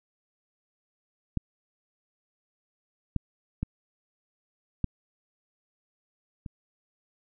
clicks, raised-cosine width 5 ms, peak -14 / -14 / -16 / -13 / -25 dBFS, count 5, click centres 1.373 / 3.163 / 3.63 / 4.843 / 6.462 s, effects none

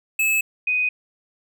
square / sine tone pair in turn, 2600 / 2496 Hz, E7 / D#7, -24 / +5 cents, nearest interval minor second, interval 71 cents, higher first, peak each -18 dBFS, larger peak neither, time 0.19-0.41 / 0.67-0.89 s, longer neither, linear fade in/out 5 ms, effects none

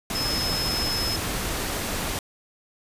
sine tone in noise, 5180 Hz, E8, 31 cents flat, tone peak -26 dBFS, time 0.15-1.16 s, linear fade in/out 2 ms, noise pink, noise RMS -28 dBFS, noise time 0.1-2.19 s, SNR -1 dB, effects resampled to 32000 Hz

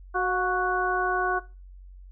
harmonic tone with a mistuned harmonic, 370 Hz, F#4, in tune, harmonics 1 / 2 / 3 / 4, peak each -28 / -28 / -28 / -28 dBFS, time 0.14-1.4 s, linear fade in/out 20 ms, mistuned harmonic 2, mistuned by -42 cents, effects noise-tail reverb RT60 0.3 s tail -19 dB re dry + added 46 Hz sine -43 dBFS peak until 2.11 s

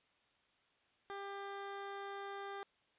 15% pulse tone, 397.7 Hz, G4, 25 cents sharp, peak -37 dBFS, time 1.1-2.63 s, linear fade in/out 0 ms, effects white hiss -74 dBFS RMS until 2.98 s + resampled to 8000 Hz

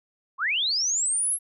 sine linear sweep, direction up, 990 to 11340 Hz, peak -22 dBFS, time 0.38-1.39 s, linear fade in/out 50 ms, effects none

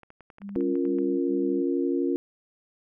clicks, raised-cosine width 0.5 ms, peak -33 dBFS, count 12, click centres 0.033 / 0.104 / 0.207 / 0.302 / 0.384 / 0.418 / 0.492 / 0.555 / 0.608 / 0.755 / 0.853 / 0.986 s
sine tone bursts, 200.1 Hz, G3, 36 cents sharp, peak -34 dBFS, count 3, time 0.4-1.636 s, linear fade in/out 50 ms, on 370 ms, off 63 ms
sine chord, Bb minor, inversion first, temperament equal, 277.2 / 349.2 / 466.2 Hz, Db4 / F4 / Bb4, 0 / 0 / 0 cents, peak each -26 / -26 / -32 dBFS, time 0.56-2.16 s, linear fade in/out 0 ms
effects none

